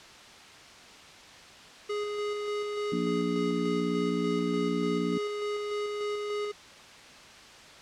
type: tone with tremolo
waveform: square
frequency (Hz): 415.3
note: G#4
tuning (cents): 0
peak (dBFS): -30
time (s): 1.89-6.52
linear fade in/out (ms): 10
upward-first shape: square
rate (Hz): 3.4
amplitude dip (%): 25
type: harmonic tone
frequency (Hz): 59.1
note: A#1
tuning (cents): +24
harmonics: 3 / 4 / 5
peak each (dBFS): -32 / -32 / -32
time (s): 2.92-5.18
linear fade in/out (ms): 5
effects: white hiss -49 dBFS RMS until 7.81 s + low-pass 5000 Hz 12 dB/octave

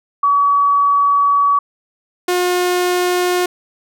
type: tone pair in turn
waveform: sine / sawtooth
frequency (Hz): 1136 / 358.7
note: C#6 / F4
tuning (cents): +42 / +46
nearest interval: octave + minor sixth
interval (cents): 1996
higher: first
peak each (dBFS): -10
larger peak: neither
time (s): 0.23-1.59 / 2.28-3.46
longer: first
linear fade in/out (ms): 5
effects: none

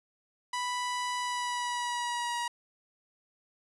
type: tone with pitch glide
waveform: sawtooth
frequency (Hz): 987.8 to 954.7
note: B5 to A#5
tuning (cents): 0 to +41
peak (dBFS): -27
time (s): 0.53-2.48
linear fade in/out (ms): 5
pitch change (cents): -59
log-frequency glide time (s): 1.18-2.37
effects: resampled to 24000 Hz

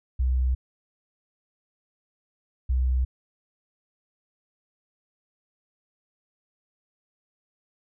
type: tone pair in turn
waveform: sine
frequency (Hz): 63.6 / 63.6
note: C2 / C2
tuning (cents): -48 / -48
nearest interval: unison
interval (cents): 0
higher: neither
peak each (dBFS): -20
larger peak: neither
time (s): 0.19-0.55 / 2.69-3.05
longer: neither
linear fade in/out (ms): 10
effects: none

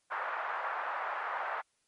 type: band-pass noise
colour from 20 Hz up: white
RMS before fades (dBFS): -36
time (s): 0.1-1.62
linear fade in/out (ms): 20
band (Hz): 670 to 1500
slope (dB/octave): 24
effects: white hiss -75 dBFS RMS until 1.87 s + MP3 48 kbps

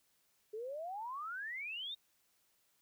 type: exponential sweep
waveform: sine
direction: up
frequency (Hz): 415.3 to 3767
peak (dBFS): -40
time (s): 0.53-1.95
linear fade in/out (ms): 10
effects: white hiss -75 dBFS RMS until 2.81 s

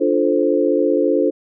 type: chord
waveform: sine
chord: D minor seventh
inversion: none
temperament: equal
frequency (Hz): 293.7 / 349.2 / 440 / 523.3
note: D4 / F4 / A4 / C5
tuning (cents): 0 / 0 / 0 / 0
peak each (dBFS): -19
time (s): 0-1.31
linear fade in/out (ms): 20
effects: none

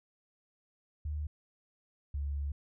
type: tone pair in turn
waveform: sine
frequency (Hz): 75.1 / 71.15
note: D2 / C#2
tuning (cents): +39 / +46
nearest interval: minor second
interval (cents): 93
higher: first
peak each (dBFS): -33 / -32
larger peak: second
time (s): 1.05-1.27 / 2.14-2.52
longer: second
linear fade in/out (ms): 5
effects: none

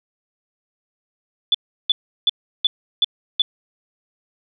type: tone bursts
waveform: sine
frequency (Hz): 3468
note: A7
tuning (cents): -26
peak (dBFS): -12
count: 6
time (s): 1.52-3.42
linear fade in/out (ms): 2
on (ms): 25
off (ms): 350
effects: none

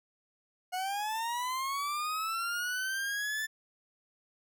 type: linear sweep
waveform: 40% pulse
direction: up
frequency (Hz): 722 to 1766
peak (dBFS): -31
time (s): 0.72-3.47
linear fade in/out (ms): 20
effects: none

